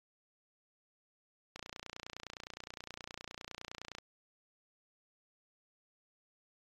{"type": "click train", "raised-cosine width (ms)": 0.2, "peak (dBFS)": -26, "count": 73, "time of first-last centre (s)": [1.56, 3.984], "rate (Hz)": 29.7, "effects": ["AAC 32 kbps"]}